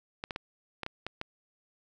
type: clicks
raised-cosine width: 0.3 ms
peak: -19 dBFS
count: 7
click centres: 0.239 / 0.308 / 0.361 / 0.833 / 0.864 / 1.066 / 1.214 s
effects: none